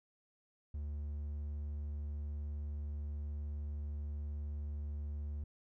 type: tone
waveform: triangle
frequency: 73.42 Hz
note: D2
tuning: in tune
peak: -36 dBFS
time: 0.74-5.44 s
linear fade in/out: 5 ms
effects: none